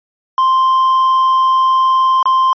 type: tone with dropouts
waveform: triangle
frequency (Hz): 1046.5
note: C6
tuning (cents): 0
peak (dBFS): -7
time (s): 0.38-2.53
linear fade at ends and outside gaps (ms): 1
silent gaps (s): 2.228-2.256
effects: resampled to 11025 Hz